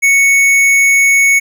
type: tone with hard clipping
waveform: sine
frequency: 2217 Hz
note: C#7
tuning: in tune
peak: -8 dBFS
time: 0.02-1.4 s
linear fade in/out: 20 ms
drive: 12 dB
effects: none